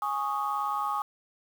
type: chord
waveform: sine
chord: Ab suspended fourth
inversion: none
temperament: just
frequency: 830.6 / 1107.5 / 1245.9 Hz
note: Ab5 / Db6 / Eb6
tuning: 0 / -2 / +2 cents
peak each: -31 dBFS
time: 0.02-1.02 s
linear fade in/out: 2 ms
effects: tanh soft clip ceiling -19 dBFS + 8-bit